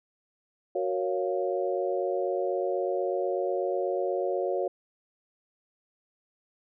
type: chord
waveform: sine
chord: Gb major seventh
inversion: none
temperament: equal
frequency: 370 / 466.2 / 554.4 / 698.5 Hz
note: Gb4 / Bb4 / Db5 / F5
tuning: 0 / 0 / 0 / 0 cents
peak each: -30 / -33 / -30 / -34 dBFS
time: 0.75-4.68 s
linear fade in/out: 5 ms
effects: none